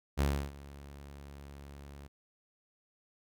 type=tone with ADSR envelope; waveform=sawtooth; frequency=70.5 Hz; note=C#2; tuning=30 cents sharp; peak=-22 dBFS; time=0.17-2.08 s; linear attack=30 ms; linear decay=310 ms; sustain=-21 dB; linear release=17 ms; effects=none